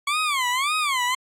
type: tone with vibrato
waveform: 20% pulse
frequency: 1108.7 Hz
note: C#6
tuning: in tune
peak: -16 dBFS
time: 0.07-1.15 s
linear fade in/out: 5 ms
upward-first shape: sine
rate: 1.8 Hz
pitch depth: 220 cents each way
effects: low-pass 11000 Hz 12 dB/octave + AAC 64 kbps